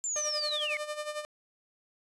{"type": "linear sweep", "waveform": "sine", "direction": "down", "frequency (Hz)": [7350, 2104], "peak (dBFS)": -30, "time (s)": [0.04, 0.77], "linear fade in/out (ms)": 0}
{"type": "tone with tremolo", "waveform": "sawtooth", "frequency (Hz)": 600, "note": "D5", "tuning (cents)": 37, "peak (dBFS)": -28, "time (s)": [0.16, 1.25], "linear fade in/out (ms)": 0, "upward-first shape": "sine", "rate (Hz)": 11, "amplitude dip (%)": 70}
{"effects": ["resampled to 24000 Hz"]}